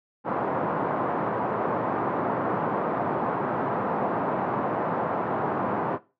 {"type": "band-pass noise", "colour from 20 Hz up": "white", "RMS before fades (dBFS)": -27, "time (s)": [0.24, 5.99], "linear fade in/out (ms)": 50, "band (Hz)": [130, 1100], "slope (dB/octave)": 24, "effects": ["noise-tail reverb RT60 0.3 s tail -18 dB re dry"]}